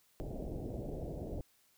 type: low-pass noise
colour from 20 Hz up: pink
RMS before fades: -41 dBFS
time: 0.2-1.41 s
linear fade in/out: 0 ms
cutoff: 680 Hz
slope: 48 dB/octave
effects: white hiss -70 dBFS RMS until 1.77 s